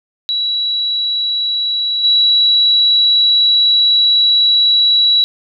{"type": "tone with level steps", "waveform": "sine", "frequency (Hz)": 3912, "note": "B7", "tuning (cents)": -17, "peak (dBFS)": [-14, -8], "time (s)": [0.29, 5.24], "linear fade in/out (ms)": 0, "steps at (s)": 2.03, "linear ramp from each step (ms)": 20, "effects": []}